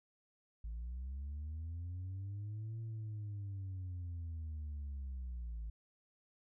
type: linear two-way sweep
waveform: sine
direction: up then down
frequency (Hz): 53.6 to 113.4 to 53.6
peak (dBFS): -38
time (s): 0.64-5.7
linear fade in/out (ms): 5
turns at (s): 2.8
effects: tanh soft clip ceiling -39 dBFS